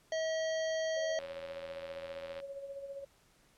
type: harmonic tone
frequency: 641 Hz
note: E5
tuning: 49 cents flat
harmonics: 1 / 3 / 5 / 7 / 9 / 10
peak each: -32 / -42 / -46 / -49 / -51 / -52 dBFS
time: 0.12-1.19 s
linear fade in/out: 2 ms
type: tone with tremolo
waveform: sine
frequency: 554.4 Hz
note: C#5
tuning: in tune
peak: -39 dBFS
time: 0.96-3.05 s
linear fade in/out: 10 ms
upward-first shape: sine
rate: 15 Hz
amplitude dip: 55%
type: click train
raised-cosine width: 0.3 ms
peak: -32 dBFS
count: 103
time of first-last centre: 1.19-2.401 s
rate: 84.2 Hz
effects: pink hiss -67 dBFS RMS until 3.57 s + low-pass 12000 Hz 12 dB/octave